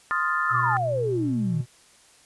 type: chord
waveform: sine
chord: F dominant seventh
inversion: second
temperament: equal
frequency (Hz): 1046.5 / 1244.5 / 1396.9 / 1760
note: C6 / Eb6 / F6 / A6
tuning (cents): 0 / 0 / 0 / 0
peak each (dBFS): -30 / -26 / -27 / -28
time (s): 0.11-0.77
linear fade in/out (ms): 0
type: exponential sweep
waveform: sine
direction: down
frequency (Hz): 1356 to 144.8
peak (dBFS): -23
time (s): 0.49-1.61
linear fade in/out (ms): 5
type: tone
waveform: triangle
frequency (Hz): 121.9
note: B2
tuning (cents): -22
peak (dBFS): -26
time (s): 0.5-1.66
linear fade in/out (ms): 50
effects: white hiss -55 dBFS RMS until 2.25 s + resampled to 24000 Hz